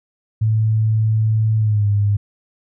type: tone with pitch glide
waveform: sine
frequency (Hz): 109.7 to 102.35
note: A2 to G#2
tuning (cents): -5 to -25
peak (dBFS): -13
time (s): 0.41-2.17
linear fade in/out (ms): 10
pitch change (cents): -120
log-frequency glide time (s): 1.58-1.87
effects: none